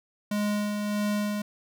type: tone with tremolo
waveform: square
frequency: 207.7 Hz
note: G#3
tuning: in tune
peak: -25 dBFS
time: 0.31-1.42 s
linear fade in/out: 5 ms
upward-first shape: sine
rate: 1.6 Hz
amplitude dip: 35%
effects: none